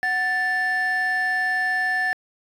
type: tone pair together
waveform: triangle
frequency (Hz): 741 / 1762.4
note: F#5 / A6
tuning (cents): +2 / +2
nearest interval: octave + minor third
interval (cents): 1500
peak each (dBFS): -24 / -18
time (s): 0.03-2.13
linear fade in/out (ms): 0
effects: tanh soft clip ceiling -15 dBFS